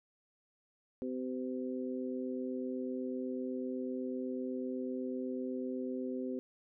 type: harmonic tone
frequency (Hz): 128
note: C3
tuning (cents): -38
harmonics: 2 / 3 / 4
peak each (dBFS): -37 / -41 / -43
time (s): 1.02-6.39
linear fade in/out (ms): 0
effects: none